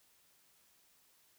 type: silence
effects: white hiss -69 dBFS RMS until 1.38 s